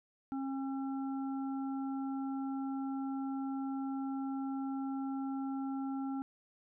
harmonic tone, 270 Hz, C#4, 45 cents flat, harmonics 1 / 3 / 5, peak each -35 / -45 / -51 dBFS, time 0.32-6.22 s, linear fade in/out 0 ms, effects none

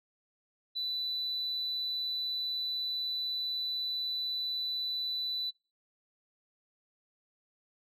sine tone, 3982 Hz, B7, 14 cents sharp, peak -31 dBFS, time 0.75-5.51 s, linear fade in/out 20 ms, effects noise-tail reverb RT60 0.4 s tail -24 dB re dry + tanh soft clip ceiling -28 dBFS

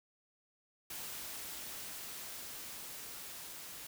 white noise with level ramp, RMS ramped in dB -44 to -48 dBFS, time 0.9-3.87 s, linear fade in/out 5 ms, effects none

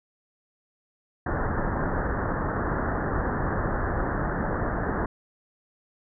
pink low-pass noise, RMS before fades -27 dBFS, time 1.26-5.06 s, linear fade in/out 5 ms, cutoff 1800 Hz, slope 96 dB/octave, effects none

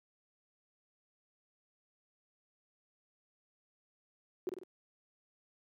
sine tone with echo, 366.6 Hz, F#4, 16 cents flat, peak -31 dBFS, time 4.47-4.49 s, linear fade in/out 0 ms, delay 48 ms, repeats 3, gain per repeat -5 dB, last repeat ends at 4.634 s, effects high-pass 200 Hz 12 dB/octave

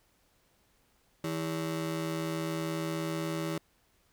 30% pulse ring-modulated tone, 243.7 Hz, B3, 23 cents flat, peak -26 dBFS, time 1.24-3.58 s, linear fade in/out 2 ms, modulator 81.9 Hz, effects pink hiss -69 dBFS RMS until 4.12 s

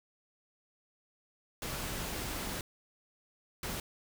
pink noise bursts at uneven times, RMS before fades -38 dBFS, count 2, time 1.62-2.61 / 3.63-3.8 s, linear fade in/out 2 ms, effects none

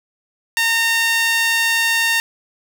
sawtooth tone with high-pass filter, 916 Hz, A#5, 31 cents flat, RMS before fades -17 dBFS, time 0.57-2.2 s, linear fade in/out 0 ms, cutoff 2000 Hz, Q 1.8, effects none

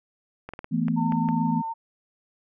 clicks, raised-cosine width 0.5 ms, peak -21 dBFS, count 7, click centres 0.49 / 0.536 / 0.591 / 0.644 / 0.883 / 1.122 / 1.288 s
sine chord, E suspended fourth, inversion none, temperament equal with one note detuned, 164.81 / 221.4 / 246.9 Hz, E3 / A3 / B3, 0 / +11 / 0 cents, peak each -26 dBFS, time 0.71-1.62 s, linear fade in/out 20 ms
sine tone with vibrato, 906 Hz, A#5, 50 cents flat, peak -28 dBFS, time 0.96-1.74 s, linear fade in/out 20 ms, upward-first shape square, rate 11 Hz, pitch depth 12 cents each way
effects none

